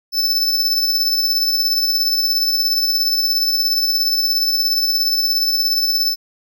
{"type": "tone with tremolo", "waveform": "square", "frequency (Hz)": 5274, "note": "E8", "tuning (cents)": 0, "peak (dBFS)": -13, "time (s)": [0.12, 6.16], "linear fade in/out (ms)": 50, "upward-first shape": "triangle", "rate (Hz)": 17, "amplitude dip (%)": 45, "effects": []}